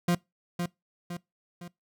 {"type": "tone with echo", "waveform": "40% pulse", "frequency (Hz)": 174.61, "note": "F3", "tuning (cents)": 0, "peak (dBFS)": -21, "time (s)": [0.08, 0.15], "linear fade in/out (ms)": 5, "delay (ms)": 510, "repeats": 3, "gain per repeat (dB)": -6, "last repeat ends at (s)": 1.68, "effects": ["noise-tail reverb RT60 0.2 s tail -23 dB re dry"]}